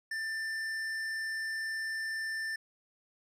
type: tone with hard clipping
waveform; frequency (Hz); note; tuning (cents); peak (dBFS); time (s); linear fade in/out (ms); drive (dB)
sine; 1781; A6; +21; -35; 0.11-2.56; 5; 9
effects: none